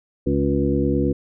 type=harmonic tone with a mistuned harmonic; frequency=69.3 Hz; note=C#2; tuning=in tune; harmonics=1 / 2 / 3 / 4 / 5 / 7; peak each=-25 / -25 / -25 / -22 / -24 / -26 dBFS; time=0.26-1.13 s; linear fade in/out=10 ms; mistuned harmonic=5; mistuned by=+50 cents; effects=none